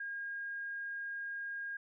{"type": "tone", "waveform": "sine", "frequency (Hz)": 1623, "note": "G#6", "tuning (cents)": -40, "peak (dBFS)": -38, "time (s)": [0, 1.77], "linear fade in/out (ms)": 5, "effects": []}